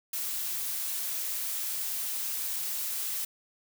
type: noise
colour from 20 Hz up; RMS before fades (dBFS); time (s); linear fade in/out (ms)
blue; -33; 0.13-3.25; 5
effects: none